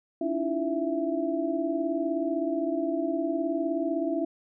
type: tone cluster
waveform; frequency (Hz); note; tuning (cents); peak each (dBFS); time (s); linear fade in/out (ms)
sine; 283.9 / 320.1 / 339.5 / 664; C#4 / D#4 / F4 / E5; +41 / +49 / -49 / +12; -31; 0.21-4.25; 5
effects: none